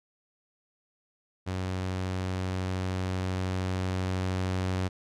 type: tone with level ramp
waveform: sawtooth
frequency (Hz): 92.9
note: F#2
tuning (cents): +7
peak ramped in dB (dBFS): -26 to -23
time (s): 1.46-4.89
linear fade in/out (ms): 20
effects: low-pass 7000 Hz 12 dB/octave